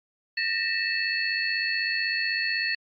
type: tone cluster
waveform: sine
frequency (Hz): 1806 / 1902 / 2628 / 4381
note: A6 / A#6 / E7 / C#8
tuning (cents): +45 / +34 / -6 / -21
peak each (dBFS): -30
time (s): 0.37-2.75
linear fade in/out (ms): 5
effects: Opus 48 kbps